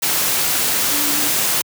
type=tone in noise; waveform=sine; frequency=293.7 Hz; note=D4; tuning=in tune; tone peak=-27 dBFS; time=0.91-1.29 s; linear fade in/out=10 ms; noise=white; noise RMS=-18 dBFS; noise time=0.02-1.62 s; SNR=-12 dB; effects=high-pass 100 Hz 12 dB/octave